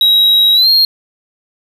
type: tone with pitch glide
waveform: triangle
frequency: 3838 to 4234 Hz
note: A#7 to C8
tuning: +50 to +20 cents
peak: -5 dBFS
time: 0.01-0.85 s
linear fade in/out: 2 ms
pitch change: +170 cents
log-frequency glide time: 0.54-0.69 s
effects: none